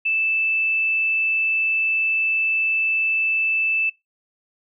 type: tone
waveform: sine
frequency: 2637 Hz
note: E7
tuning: in tune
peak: -18 dBFS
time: 0.05-3.9 s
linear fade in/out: 10 ms
effects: noise-tail reverb RT60 0.2 s tail -23 dB re dry